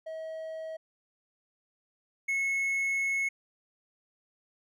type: tone pair in turn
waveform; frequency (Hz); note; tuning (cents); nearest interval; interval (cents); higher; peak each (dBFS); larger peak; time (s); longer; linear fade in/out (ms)
triangle; 640 / 2187; D#5 / C#7; +49 / -24; octave + major sixth; 2127; second; -34 / -25; second; 0.06-0.77 / 2.28-3.29; second; 10
effects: none